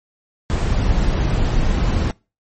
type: noise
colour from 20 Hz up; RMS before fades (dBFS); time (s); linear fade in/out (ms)
brown; -17; 0.5-2.11; 0
effects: noise-tail reverb RT60 0.3 s tail -24 dB re dry + MP3 32 kbps